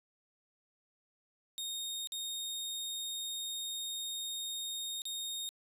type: tone with dropouts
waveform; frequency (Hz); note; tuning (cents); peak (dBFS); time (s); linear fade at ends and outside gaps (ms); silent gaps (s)
sawtooth; 3704; A#7; -12; -34; 1.58-5.49; 0; 2.072-2.121 / 5.019-5.054
effects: resampled to 32000 Hz